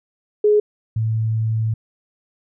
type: tone pair in turn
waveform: sine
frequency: 419.4 / 111.08 Hz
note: G#4 / A2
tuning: +17 / +17 cents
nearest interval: octave + major seventh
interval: 2300 cents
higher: first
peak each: -11 / -17 dBFS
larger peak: first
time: 0.44-0.6 / 0.96-1.74 s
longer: second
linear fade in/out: 5 ms
effects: none